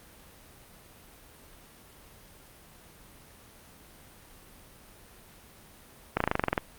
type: slowing click train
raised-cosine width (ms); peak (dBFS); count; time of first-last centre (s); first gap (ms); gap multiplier
0.5; -9; 11; 6.17-6.578; 34; 1.04
effects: pink hiss -53 dBFS RMS until 6.78 s + Opus 32 kbps